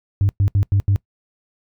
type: tone bursts at uneven times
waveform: sine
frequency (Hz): 99.1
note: G2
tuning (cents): +19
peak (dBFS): -11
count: 5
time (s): 0.21-0.29 / 0.4-0.48 / 0.55-0.63 / 0.72-0.8 / 0.88-0.96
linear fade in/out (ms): 0
effects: noise-tail reverb RT60 0.1 s tail -23 dB re dry + tanh soft clip ceiling -10 dBFS